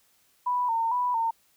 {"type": "tone with vibrato", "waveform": "sine", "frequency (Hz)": 948, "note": "A#5", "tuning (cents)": 29, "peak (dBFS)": -23, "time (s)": [0.46, 1.31], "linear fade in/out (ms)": 10, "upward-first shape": "square", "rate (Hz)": 2.2, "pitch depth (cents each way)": 69, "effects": ["white hiss -65 dBFS RMS until 1.56 s"]}